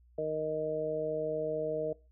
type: harmonic tone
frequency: 155.56 Hz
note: D#3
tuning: in tune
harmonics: 1 / 2 / 3 / 4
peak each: -44 / -43 / -33 / -34 dBFS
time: 0.18-1.93 s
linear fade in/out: 5 ms
effects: noise-tail reverb RT60 0.3 s tail -22 dB re dry + added 60 Hz sine -59 dBFS peak until 2.11 s